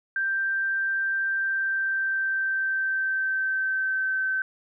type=tone with pitch glide; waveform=sine; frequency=1573 to 1539.7 Hz; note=G6 to G6; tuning=+6 to -32 cents; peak=-23 dBFS; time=0.16-4.42 s; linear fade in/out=2 ms; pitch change=-38 cents; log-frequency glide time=1.29-4.28 s; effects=none